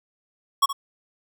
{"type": "tone with echo", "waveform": "square", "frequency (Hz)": 1108.7, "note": "C#6", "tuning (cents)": 0, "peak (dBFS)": -15, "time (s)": [0.62, 0.66], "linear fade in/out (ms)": 10, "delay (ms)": 70, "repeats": 1, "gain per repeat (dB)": -12, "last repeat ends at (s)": 0.73, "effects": []}